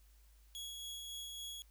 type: tone with tremolo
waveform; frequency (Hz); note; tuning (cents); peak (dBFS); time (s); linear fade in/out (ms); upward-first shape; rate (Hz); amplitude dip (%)
sawtooth; 3338; G#7; +8; -40; 0.55-1.62; 0; sine; 3.6; 25
effects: added 52 Hz sine -61 dBFS peak until 1.7 s + white hiss -72 dBFS RMS until 1.7 s